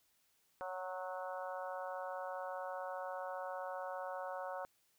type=harmonic tone with a mistuned harmonic; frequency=184.9 Hz; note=F#3; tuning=1 cent flat; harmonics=3 / 4 / 5 / 6 / 7 / 8; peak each=-44 / -46 / -48 / -50 / -51 / -52 dBFS; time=0.61-4.65 s; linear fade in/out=0 ms; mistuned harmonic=6; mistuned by=-20 cents; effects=white hiss -75 dBFS RMS until 4.98 s